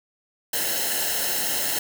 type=noise with comb filter; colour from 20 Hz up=white; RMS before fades=-25 dBFS; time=0.53-1.79 s; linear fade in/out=5 ms; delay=0.85 ms; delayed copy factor=-0.75; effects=none